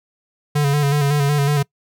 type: tone with vibrato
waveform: square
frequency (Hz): 143.9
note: D3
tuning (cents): -35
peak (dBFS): -15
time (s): 0.55-1.63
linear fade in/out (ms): 10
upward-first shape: square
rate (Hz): 5.4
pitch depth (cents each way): 39
effects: noise-tail reverb RT60 0.1 s tail -24 dB re dry